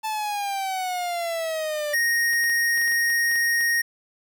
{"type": "exponential sweep", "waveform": "45% pulse", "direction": "down", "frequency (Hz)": [880, 585], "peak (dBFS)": -25, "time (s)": [0.03, 1.95], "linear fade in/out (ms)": 20}
{"type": "tone", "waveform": "square", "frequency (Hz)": 1864.7, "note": "A#6", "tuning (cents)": 0, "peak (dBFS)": -20, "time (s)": [1.93, 3.82], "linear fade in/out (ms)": 10}
{"type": "clicks", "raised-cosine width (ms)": 0.3, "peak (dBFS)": -25, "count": 11, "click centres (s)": [2.333, 2.44, 2.498, 2.776, 2.816, 2.878, 2.92, 3.102, 3.315, 3.357, 3.609]}
{"effects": ["9-bit"]}